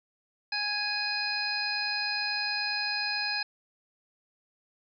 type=harmonic tone; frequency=830.6 Hz; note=G#5; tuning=in tune; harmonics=1 / 2 / 3 / 5 / 6; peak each=-38 / -34 / -34 / -34 / -34 dBFS; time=0.52-3.43 s; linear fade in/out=5 ms; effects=none